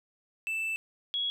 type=tone pair in turn; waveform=triangle / sine; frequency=2647 / 3335 Hz; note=E7 / G#7; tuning=+7 / +7 cents; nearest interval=major third; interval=400 cents; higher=second; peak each=-28 dBFS; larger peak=neither; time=0.47-0.76 / 1.14-1.3 s; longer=first; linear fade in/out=0 ms; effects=none